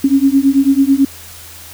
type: beating tone pair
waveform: sine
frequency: 269.4 / 278.5 Hz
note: C#4 / C#4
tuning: -49 / +8 cents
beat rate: 9.1 Hz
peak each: -11 dBFS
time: 0.04-1.05 s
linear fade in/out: 5 ms
effects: added 84 Hz sine -40 dBFS peak until 1.73 s + white hiss -35 dBFS RMS until 1.73 s